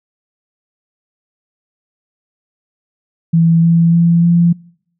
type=tone with pitch steps; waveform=sine; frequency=165.7 / 167.53 / 169.38 / 171.25 Hz; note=E3 / E3 / E3 / F3; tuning=+9 / +28 / +47 / -34 cents; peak=-7 dBFS; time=3.33-4.53 s; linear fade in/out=10 ms; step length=300 ms; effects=noise-tail reverb RT60 0.7 s tail -26 dB re dry